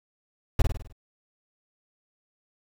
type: noise with echo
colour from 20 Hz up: brown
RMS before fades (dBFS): -17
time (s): 0.59-0.62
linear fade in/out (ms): 5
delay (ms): 51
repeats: 6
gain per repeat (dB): -5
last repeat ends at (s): 0.926
effects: none